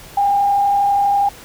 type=tone with frequency modulation; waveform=sine; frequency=804 Hz; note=G5; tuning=44 cents sharp; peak=-12 dBFS; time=0.17-1.29 s; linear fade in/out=5 ms; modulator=32.4 Hz; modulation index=0.38; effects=pink hiss -39 dBFS RMS until 1.44 s